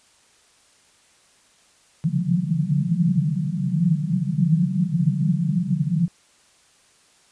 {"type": "band-pass noise", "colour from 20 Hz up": "white", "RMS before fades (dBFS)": -21, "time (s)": [2.04, 6.08], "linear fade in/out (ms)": 0, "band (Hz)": [140, 190], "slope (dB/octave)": 96, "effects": ["white hiss -57 dBFS RMS until 7.31 s", "resampled to 22050 Hz"]}